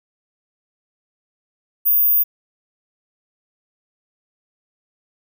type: tone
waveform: sine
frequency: 14917 Hz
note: A#9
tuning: in tune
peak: -12 dBFS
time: 1.85-2.24 s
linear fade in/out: 20 ms
effects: none